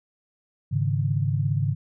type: chord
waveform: sine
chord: Ab suspended fourth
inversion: none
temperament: just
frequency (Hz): 103.83 / 138.43 / 155.74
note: Ab2 / Db3 / Eb3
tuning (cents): 0 / -2 / +2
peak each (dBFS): -25 / -24 / -28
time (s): 0.71-1.75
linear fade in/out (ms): 20
effects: none